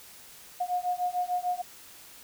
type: beating tone pair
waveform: sine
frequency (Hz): 716 / 722.7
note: F5 / F#5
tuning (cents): +43 / -41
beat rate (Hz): 6.7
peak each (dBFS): -30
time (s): 0.6-1.62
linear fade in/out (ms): 10
effects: white hiss -50 dBFS RMS until 2.23 s